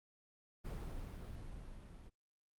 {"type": "noise with level ramp", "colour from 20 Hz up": "brown", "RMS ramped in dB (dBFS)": [-42, -54], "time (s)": [0.64, 2.1], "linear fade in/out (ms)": 20, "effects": ["Opus 32 kbps"]}